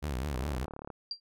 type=tone with vibrato; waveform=sawtooth; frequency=67.9 Hz; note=C#2; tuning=35 cents flat; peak=-28 dBFS; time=0.02-0.66 s; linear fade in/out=20 ms; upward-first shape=triangle; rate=4.9 Hz; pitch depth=240 cents each way
type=click train; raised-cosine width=1 ms; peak=-27 dBFS; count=21; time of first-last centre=0.35-0.902 s; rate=36.2 Hz
type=tone with exponential decay; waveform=sine; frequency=4732 Hz; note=D8; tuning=12 cents sharp; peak=-29 dBFS; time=1.11-1.2 s; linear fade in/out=2 ms; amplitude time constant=19 ms
effects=none